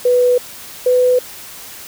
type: tone pair in turn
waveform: sine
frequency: 493.9 / 500.2 Hz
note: B4 / B4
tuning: 0 / +22 cents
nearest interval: unison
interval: 22 cents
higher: second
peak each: -9 dBFS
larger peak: neither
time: 0.05-0.38 / 0.86-1.19 s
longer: neither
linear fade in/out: 5 ms
effects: white hiss -34 dBFS RMS until 1.87 s